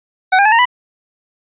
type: tone with pitch steps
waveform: 25% pulse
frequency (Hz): 749 / 802.8 / 860.4 / 922.1 / 988.3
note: F#5 / G5 / A5 / A#5 / B5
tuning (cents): +21 / +41 / -39 / -19 / +1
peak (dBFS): -4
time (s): 0.32-0.655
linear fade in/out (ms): 10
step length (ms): 67
effects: resampled to 8000 Hz